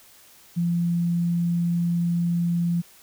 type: tone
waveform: sine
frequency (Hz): 171.8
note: F3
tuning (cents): -28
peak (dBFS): -20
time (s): 0.56-2.82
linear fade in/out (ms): 20
effects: white hiss -52 dBFS RMS until 3.02 s